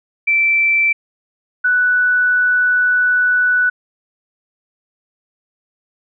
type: tone pair in turn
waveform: sine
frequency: 2334 / 1483.7 Hz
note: D7 / F#6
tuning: -11 / +4 cents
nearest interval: minor sixth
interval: 785 cents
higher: first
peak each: -11 / -11 dBFS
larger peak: neither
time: 0.27-0.93 / 1.64-3.7 s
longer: second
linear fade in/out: 10 ms
effects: none